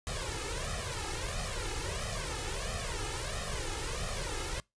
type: noise with flanger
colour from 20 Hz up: pink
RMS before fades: -36 dBFS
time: 0.07-4.6 s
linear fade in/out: 0 ms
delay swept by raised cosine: 1.6 to 2.36 ms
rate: 1.5 Hz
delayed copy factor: +0.95
effects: noise-tail reverb RT60 0.2 s tail -24 dB re dry + resampled to 22050 Hz